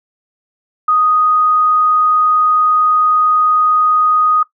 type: tone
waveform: sine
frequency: 1244.5 Hz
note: D#6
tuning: in tune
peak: -9 dBFS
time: 0.88-4.43 s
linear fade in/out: 5 ms
effects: noise-tail reverb RT60 0.1 s tail -17 dB re dry